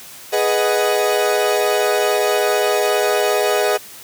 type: chord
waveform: 40% pulse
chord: G# minor seventh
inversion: none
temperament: equal with one note detuned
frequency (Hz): 416.5 / 493.9 / 622.3 / 740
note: G#4 / B4 / D#5 / F#5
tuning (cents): +5 / 0 / 0 / 0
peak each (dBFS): -18 / -21 / -19 / -22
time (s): 0.32-3.78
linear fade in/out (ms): 20
effects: white hiss -38 dBFS RMS until 4.03 s + high-pass 80 Hz 12 dB/octave